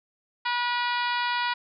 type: harmonic tone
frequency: 484.4 Hz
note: B4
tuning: 34 cents flat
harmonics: 2 / 3 / 4 / 5 / 6 / 7 / 8 / 9 / 10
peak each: -27 / -31 / -33 / -35 / -37 / -38 / -39 / -40 / -41 dBFS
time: 0.45-1.54 s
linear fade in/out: 10 ms
effects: none